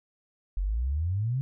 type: exponential sweep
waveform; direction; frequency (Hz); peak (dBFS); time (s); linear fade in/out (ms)
sine; up; 43.65 to 138.3; -25; 0.57-1.41; 0
effects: none